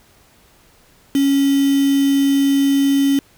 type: tone with quantisation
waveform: sine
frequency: 277.2 Hz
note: C#4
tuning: in tune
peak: -12 dBFS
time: 1.15-3.19 s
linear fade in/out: 2 ms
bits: 4
effects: pink hiss -52 dBFS RMS until 3.37 s